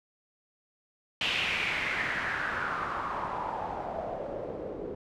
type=noise with low-pass filter sweep; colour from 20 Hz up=white; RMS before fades=-33 dBFS; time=1.21-4.95 s; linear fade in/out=2 ms; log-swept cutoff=3000 to 420 Hz; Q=3.8; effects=none